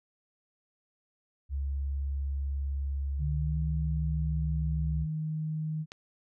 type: tone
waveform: sine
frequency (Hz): 69.3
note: C#2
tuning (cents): 0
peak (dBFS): -29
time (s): 1.49-5.07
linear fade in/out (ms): 50
type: tone with pitch glide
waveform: sine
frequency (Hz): 147.1 to 155.85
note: D3 to D#3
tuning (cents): +3 to +3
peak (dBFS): -30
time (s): 3.18-5.86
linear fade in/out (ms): 50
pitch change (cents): +100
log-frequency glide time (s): 3.34-3.57
type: click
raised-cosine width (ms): 0.2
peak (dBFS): -25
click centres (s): 5.919
effects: none